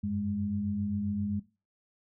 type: tone cluster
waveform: sine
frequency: 91.3 / 98.9 / 205.3 Hz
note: F#2 / G2 / G#3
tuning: -23 / +16 / -20 cents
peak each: -38 / -38 / -30 dBFS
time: 0.03-1.4 s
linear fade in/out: 10 ms
effects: noise-tail reverb RT60 0.3 s tail -18 dB re dry